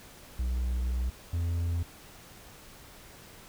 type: tone pair in turn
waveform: triangle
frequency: 61.74 / 85.06 Hz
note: B1 / F2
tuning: 0 / -45 cents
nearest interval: tritone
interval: 555 cents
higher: second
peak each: -25 dBFS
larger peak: neither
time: 0.39-1.1 / 1.33-1.83 s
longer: first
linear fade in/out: 5 ms
effects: pink hiss -51 dBFS RMS until 3.48 s